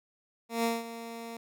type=tone with ADSR envelope; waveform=15% pulse; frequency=230.7 Hz; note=A#3; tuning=18 cents flat; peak=-19 dBFS; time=0.49-1.37 s; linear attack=150 ms; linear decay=190 ms; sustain=-14 dB; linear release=3 ms; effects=none